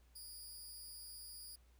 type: tone with amplitude modulation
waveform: 15% pulse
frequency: 4872 Hz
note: D#8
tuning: 37 cents flat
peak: -40 dBFS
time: 0.15-1.56 s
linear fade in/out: 10 ms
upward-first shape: sine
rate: 285 Hz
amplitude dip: 80%
effects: added 60 Hz sine -64 dBFS peak until 1.79 s + pink hiss -75 dBFS RMS until 1.79 s